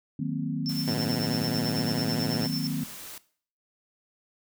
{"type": "chord", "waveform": "sine", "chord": "C half-diminished seventh", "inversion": "first", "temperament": "equal", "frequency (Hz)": [155.56, 185, 233.1, 261.6], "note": ["Eb3", "Gb3", "Bb3", "C4"], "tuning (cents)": [0, 0, 0, 0], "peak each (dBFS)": [-31, -35, -33, -32], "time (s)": [0.19, 2.84], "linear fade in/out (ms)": 5}
{"type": "tone with tremolo", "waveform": "sine", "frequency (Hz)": 5350, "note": "E8", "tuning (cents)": 25, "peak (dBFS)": -29, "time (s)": [0.66, 2.67], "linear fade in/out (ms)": 0, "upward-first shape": "sine", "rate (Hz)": 9.1, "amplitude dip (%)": 85}
{"type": "noise", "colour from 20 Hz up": "white", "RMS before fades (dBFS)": -42, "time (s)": [0.69, 3.18], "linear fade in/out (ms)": 2}
{"type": "tone with vibrato", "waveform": "10% pulse", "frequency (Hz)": 114.3, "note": "A#2", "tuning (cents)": -34, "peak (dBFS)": -22, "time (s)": [0.87, 2.47], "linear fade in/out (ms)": 10, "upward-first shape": "sine", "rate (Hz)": 14, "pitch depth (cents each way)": 180}
{"effects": ["noise-tail reverb RT60 0.5 s tail -18 dB re dry"]}